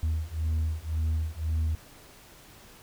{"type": "beating tone pair", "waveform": "sine", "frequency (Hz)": [78.4, 80.3], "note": ["D#2", "E2"], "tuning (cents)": [14, -45], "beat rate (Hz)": 1.9, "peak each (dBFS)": -27, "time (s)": [0.03, 1.75], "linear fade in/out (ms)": 0, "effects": ["tanh soft clip ceiling -23 dBFS", "pink hiss -52 dBFS RMS until 2.82 s"]}